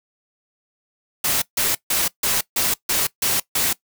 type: noise bursts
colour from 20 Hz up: white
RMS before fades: -20 dBFS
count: 8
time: 1.24-3.73 s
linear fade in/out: 5 ms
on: 180 ms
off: 150 ms
effects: noise-tail reverb RT60 0.1 s tail -20 dB re dry